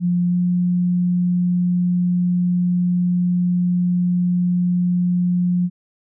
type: tone with pitch glide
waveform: sine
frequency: 176.3 to 177.94 Hz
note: F3 to F3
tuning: +17 to +33 cents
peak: -15 dBFS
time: 0-5.7 s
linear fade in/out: 50 ms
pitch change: +16 cents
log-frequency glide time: 0.29-0.35 s
effects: none